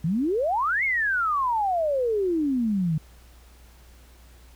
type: exponential two-way sweep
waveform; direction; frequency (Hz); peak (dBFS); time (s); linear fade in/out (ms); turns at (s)
sine; up then down; 150 to 2217 to 150; -21; 0.04-2.98; 5; 0.84
effects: added 60 Hz sine -49 dBFS peak until 4.55 s + pink hiss -56 dBFS RMS until 4.55 s